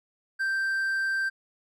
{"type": "tone", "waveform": "triangle", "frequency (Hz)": 1568, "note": "G6", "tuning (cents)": 0, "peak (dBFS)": -23, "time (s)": [0.39, 1.3], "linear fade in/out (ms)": 20, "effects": []}